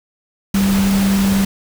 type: tone in noise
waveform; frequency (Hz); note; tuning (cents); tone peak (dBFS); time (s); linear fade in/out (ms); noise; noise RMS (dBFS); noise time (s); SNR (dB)
sine; 196; G3; 0; -12; 0.54-1.45; 5; pink; -23; 0.54-1.45; +8
effects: none